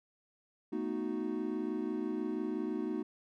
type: chord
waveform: triangle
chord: B dominant seventh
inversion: third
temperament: equal with one note detuned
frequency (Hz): 220.9 / 246.9 / 311.1 / 370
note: A3 / B3 / D#4 / F#4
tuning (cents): +7 / 0 / 0 / 0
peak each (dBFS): -38 / -38 / -35 / -37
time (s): 0.72-3.03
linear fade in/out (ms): 10
effects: none